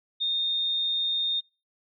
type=tone; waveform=sine; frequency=3663 Hz; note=A#7; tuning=31 cents flat; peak=-24 dBFS; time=0.2-1.41 s; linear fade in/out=20 ms; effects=noise-tail reverb RT60 0.3 s tail -25 dB re dry